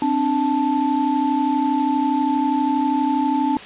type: tone cluster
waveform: sine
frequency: 263.3 / 295.7 / 878 Hz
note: C4 / D4 / A5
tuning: +11 / +12 / -4 cents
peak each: -21 dBFS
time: 0.02-3.57 s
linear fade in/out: 2 ms
effects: white hiss -36 dBFS RMS until 3.65 s + resampled to 8000 Hz